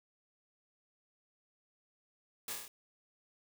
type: noise with echo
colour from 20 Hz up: white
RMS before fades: -41 dBFS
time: 2.48-2.53 s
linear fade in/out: 2 ms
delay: 25 ms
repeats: 6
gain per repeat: -2 dB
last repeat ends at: 2.68 s
effects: none